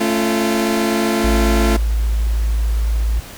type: chord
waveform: sawtooth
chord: A augmented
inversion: none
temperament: just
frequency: 220 / 275 / 343.8 Hz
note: A3 / C#4 / E#4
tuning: 0 / -14 / -27 cents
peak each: -14 / -20 / -15 dBFS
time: 0-1.77 s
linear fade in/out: 10 ms
type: tone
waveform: sine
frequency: 55 Hz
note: A1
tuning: in tune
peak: -14 dBFS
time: 1.24-3.2 s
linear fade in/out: 5 ms
effects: pink hiss -36 dBFS RMS until 3.37 s